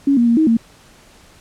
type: tone with pitch steps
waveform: sine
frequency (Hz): 278.6 / 236.9 / 233.2 / 315.9 / 228.5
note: C#4 / A#3 / A#3 / D#4 / A#3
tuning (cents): +9 / +28 / +1 / +26 / -34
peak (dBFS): -10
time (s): 0.07-0.57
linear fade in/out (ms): 5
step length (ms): 100
effects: pink hiss -47 dBFS RMS until 1.4 s + low-pass 10000 Hz 12 dB/octave